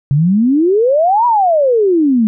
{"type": "exponential two-way sweep", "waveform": "sine", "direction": "up then down", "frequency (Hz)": [134.2, 989, 210.4], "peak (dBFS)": -8, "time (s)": [0.11, 2.27], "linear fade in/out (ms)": 0, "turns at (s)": 1.26, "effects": []}